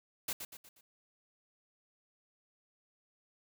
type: noise with echo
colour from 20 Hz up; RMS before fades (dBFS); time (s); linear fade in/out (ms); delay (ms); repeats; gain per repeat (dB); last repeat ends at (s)
white; -36; 0.28-0.33; 5; 120; 4; -7; 0.81
effects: none